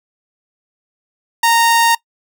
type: tone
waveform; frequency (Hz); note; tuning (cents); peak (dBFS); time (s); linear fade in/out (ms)
sawtooth; 926; A#5; -12; -6; 1.43-1.95; 5
effects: noise-tail reverb RT60 0.1 s tail -22 dB re dry